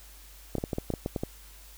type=clicks; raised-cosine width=2 ms; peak=-16 dBFS; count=10; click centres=0.553 / 0.583 / 0.639 / 0.732 / 0.784 / 0.903 / 0.938 / 1.061 / 1.162 / 1.235 s; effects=added 50 Hz sine -50 dBFS peak until 1.77 s + white hiss -53 dBFS RMS until 1.77 s